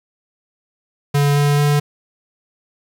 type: tone with pitch steps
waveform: square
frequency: 143.4 / 144.65 / 145.91 Hz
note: D3 / D3 / D3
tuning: -41 / -26 / -11 cents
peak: -13 dBFS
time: 1.14-1.8 s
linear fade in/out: 10 ms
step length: 220 ms
effects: 7-bit